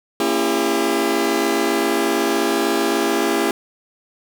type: chord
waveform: sawtooth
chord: A# diminished seventh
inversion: none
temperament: just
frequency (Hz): 233.1 / 279.7 / 335.6 / 402.8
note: A#3 / C#4 / E4 / G4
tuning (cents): 0 / +16 / +31 / +47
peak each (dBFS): -22 / -20 / -17 / -17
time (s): 0.2-3.51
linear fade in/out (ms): 2
effects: none